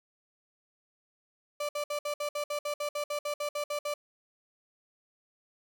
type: tone bursts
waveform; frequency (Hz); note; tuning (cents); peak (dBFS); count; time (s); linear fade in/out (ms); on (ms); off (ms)
35% pulse; 587.3; D5; 0; -29; 16; 1.6-3.94; 5; 90; 60
effects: none